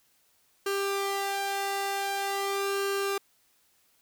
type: tone with flanger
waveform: sawtooth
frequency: 395.7 Hz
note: G4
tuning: 16 cents sharp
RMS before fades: -30 dBFS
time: 0.66-3.18 s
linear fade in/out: 5 ms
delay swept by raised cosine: 0.7 to 1.43 ms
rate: 0.45 Hz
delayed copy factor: +0.65
effects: white hiss -67 dBFS RMS until 4.01 s